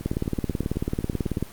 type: two click trains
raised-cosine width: 3 ms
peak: -22 / -11 dBFS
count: 12 / 26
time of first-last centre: 0.01-1.382 / 0.06-1.426 s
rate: 8.02 / 18.3 Hz
effects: pink hiss -45 dBFS RMS until 1.52 s + Opus 24 kbps